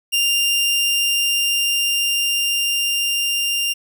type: tone with level ramp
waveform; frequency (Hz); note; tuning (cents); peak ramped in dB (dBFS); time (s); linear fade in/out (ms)
sawtooth; 2794; F7; 0; -12 to -15; 0.12-3.74; 20
effects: none